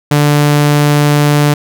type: tone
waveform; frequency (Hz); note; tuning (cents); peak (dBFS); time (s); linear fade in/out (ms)
sawtooth; 146.83; D3; 0; -3; 0.11-1.54; 5
effects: none